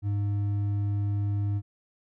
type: tone with hard clipping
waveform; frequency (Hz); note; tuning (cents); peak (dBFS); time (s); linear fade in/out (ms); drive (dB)
triangle; 101.7; G#2; -36; -26; 0.02-1.62; 50; 8
effects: none